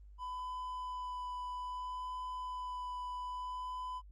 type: tone with vibrato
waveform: triangle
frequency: 1000 Hz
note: B5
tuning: 21 cents sharp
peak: -37 dBFS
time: 0.18-4.02 s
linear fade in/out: 50 ms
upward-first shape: sine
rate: 0.61 Hz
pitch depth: 10 cents each way
effects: added 50 Hz sine -52 dBFS peak until 4.11 s + Opus 24 kbps